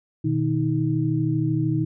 sine tone cluster, 122 / 155 / 315.5 Hz, B2 / D#3 / D#4, -21 / -6 / +24 cents, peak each -24 dBFS, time 0.24-1.85 s, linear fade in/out 10 ms, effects none

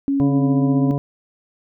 sine tone with pitch glide, 277.2 to 267.8 Hz, C#4 to C4, 0 to +40 cents, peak -16 dBFS, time 0.08-0.91 s, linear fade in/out 0 ms, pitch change -60 cents, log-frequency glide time 0.26-0.47 s
harmonic tone, 141.6 Hz, C#3, 37 cents sharp, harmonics 1 / 2 / 3 / 4 / 5 / 7, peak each -19 / -25 / -29 / -31 / -33 / -36 dBFS, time 0.2-0.98 s, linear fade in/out 0 ms
effects none

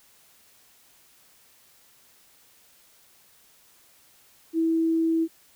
sine tone, 326.5 Hz, E4, 17 cents flat, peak -20 dBFS, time 4.53-5.28 s, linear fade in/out 50 ms, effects white hiss -58 dBFS RMS until 5.55 s

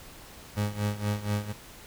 30% pulse tone with tremolo, 103.83 Hz, G#2, in tune, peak -22 dBFS, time 0.56-1.53 s, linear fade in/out 20 ms, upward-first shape sine, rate 4.2 Hz, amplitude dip 80%, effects pink hiss -48 dBFS RMS until 1.86 s

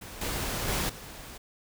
pink noise with level steps, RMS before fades -43 / -32 / -29 / -44 dBFS, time 0.01-1.38 s, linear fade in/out 10 ms, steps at 0.21 / 0.68 / 0.89 s, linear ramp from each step 5 ms, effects none

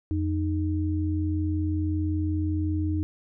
sine tone pair together, 87.31 / 308.8 Hz, F2 / D#4, 0 / -13 cents, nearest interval octave + minor seventh, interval 2187 cents, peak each -25 / -28 dBFS, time 0.11-3.03 s, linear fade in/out 0 ms, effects none

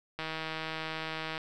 click train, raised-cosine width 0.3 ms, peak -20 dBFS, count 190, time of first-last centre 0.19-1.379 s, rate 159 Hz, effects none

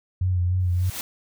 sine tone with vibrato, 90.4 Hz, F#2, 40 cents flat, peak -19 dBFS, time 0.21-0.9 s, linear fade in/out 5 ms, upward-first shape sine, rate 3.4 Hz, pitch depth 38 cents each way
white noise with exponential growth, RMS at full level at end -29 dBFS, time 0.6-1.01 s, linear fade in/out 1 ms, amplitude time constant 89 ms
effects none

